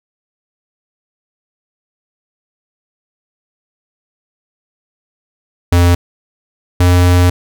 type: tone pair in turn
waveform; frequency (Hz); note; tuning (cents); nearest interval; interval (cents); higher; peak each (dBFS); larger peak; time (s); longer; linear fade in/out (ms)
square; 87.31 / 89.04; F2 / F2; 0 / +34; unison; 34; second; -7; neither; 5.72-5.95 / 6.8-7.3; second; 5
effects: none